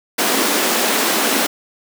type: high-pass noise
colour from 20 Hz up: pink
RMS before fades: -17 dBFS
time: 0.18-1.47 s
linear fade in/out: 10 ms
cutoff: 220 Hz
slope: 48 dB/octave
effects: none